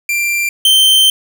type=tone pair in turn; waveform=45% pulse; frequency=2367 / 3116 Hz; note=D7 / G7; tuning=+13 / -11 cents; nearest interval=perfect fourth; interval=476 cents; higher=second; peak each=-13 / -6 dBFS; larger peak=second; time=0.09-0.49 / 0.65-1.1 s; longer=second; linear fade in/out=2 ms; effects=none